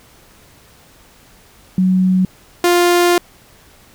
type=tone pair in turn; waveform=sine / sawtooth; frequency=185.7 / 350.6 Hz; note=F#3 / F4; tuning=+7 / +7 cents; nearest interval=major seventh; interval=1100 cents; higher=second; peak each=-10 / -6 dBFS; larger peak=second; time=1.78-2.25 / 2.64-3.18 s; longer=second; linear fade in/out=2 ms; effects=pink hiss -47 dBFS RMS until 3.94 s